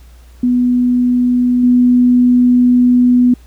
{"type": "tone with level steps", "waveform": "sine", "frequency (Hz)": 246.9, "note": "B3", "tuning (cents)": 0, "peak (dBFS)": [-9, -6], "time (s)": [0.43, 3.34], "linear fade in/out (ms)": 5, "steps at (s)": 1.63, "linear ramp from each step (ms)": 5, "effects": ["added 60 Hz sine -37 dBFS peak until 3.46 s", "pink hiss -50 dBFS RMS until 3.46 s"]}